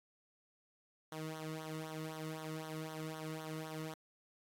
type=tone with flanger; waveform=sawtooth; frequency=157.5 Hz; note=D#3; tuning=21 cents sharp; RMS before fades=-44 dBFS; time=1.12-3.94 s; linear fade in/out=2 ms; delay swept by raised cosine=0.4 to 1.27 ms; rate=3.9 Hz; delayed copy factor=-0.8; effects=AAC 64 kbps